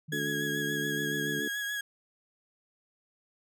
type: tone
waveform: sine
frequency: 153.6 Hz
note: D#3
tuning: 22 cents flat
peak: -38 dBFS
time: 0.08-1.4 s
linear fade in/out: 10 ms
type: harmonic tone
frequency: 72.3 Hz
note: D2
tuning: 27 cents flat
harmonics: 3 / 4 / 5 / 6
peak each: -41 / -36 / -40 / -38 dBFS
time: 0.12-1.48 s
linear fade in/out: 5 ms
type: tone with vibrato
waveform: 35% pulse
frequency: 1661.2 Hz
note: G#6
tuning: in tune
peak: -30 dBFS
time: 0.12-1.81 s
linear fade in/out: 5 ms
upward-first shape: sine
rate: 7 Hz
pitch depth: 26 cents each way
effects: none